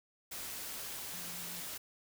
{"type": "tone in noise", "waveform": "sine", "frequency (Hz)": 174.61, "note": "F3", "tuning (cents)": 0, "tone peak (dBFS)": -52, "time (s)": [1.13, 1.61], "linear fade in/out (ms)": 10, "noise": "white", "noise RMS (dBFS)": -43, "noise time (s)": [0.31, 1.78], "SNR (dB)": -12, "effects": []}